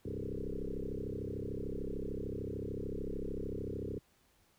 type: tone with frequency modulation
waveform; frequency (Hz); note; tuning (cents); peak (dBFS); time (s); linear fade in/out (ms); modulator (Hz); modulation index
sine; 200; G3; +35; -36; 0.05-3.99; 5; 33.4; 7.9
effects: pink hiss -70 dBFS RMS until 4.58 s